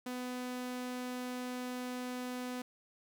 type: tone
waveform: sawtooth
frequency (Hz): 249.9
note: B3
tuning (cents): +21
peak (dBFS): -34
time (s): 0.06-2.62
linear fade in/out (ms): 5
effects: none